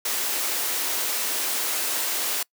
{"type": "high-pass noise", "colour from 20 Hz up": "white", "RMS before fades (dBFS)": -26, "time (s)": [0.05, 2.43], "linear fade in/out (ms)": 5, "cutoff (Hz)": 280, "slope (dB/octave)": 24, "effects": ["noise-tail reverb RT60 0.1 s tail -25 dB re dry"]}